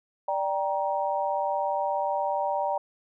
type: chord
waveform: sine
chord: G minor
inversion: second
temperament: just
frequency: 588 / 784 / 940.8 Hz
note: D5 / G5 / Bb5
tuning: +2 / 0 / +16 cents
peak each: -29 dBFS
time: 0.28-2.78 s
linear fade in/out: 5 ms
effects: none